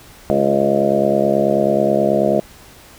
harmonic tone with a mistuned harmonic, 69.3 Hz, C#2, in tune, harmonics 2 / 3 / 4 / 5 / 6 / 7 / 8 / 9 / 10, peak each -28 / -20 / -28 / -21 / -24 / -23 / -21 / -17 / -24 dBFS, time 0.3-2.4 s, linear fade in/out 0 ms, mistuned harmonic 6, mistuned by -28 cents, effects pink hiss -43 dBFS RMS until 2.98 s

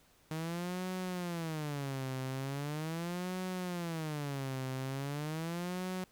sawtooth tone with vibrato, 155.5 Hz, D#3, 1 cent flat, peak -32 dBFS, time 0.31-6.04 s, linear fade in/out 0 ms, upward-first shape sine, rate 0.4 Hz, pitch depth 300 cents each way, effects pink hiss -66 dBFS RMS until 6.11 s

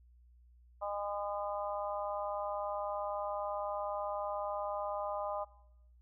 harmonic tone, 203.8 Hz, G#3, 32 cents flat, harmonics 3 / 4 / 5 / 6, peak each -38 / -40 / -42 / -44 dBFS, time 0.81-5.45 s, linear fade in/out 20 ms, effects noise-tail reverb RT60 0.9 s tail -21 dB re dry + added 60 Hz sine -59 dBFS peak until 6.01 s

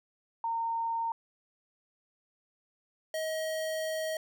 sine / square tone pair in turn, 917 / 633.5 Hz, A#5 / D#5, -29 / +31 cents, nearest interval tritone, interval 640 cents, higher first, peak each -29 / -32 dBFS, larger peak first, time 0.44-1.12 / 3.14-4.17 s, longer second, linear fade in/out 2 ms, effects none

